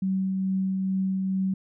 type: tone with tremolo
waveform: sine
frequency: 190.3 Hz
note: F#3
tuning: 49 cents sharp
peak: -22 dBFS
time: 0.02-1.54 s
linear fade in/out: 5 ms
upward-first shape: triangle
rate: 2.3 Hz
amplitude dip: 25%
effects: none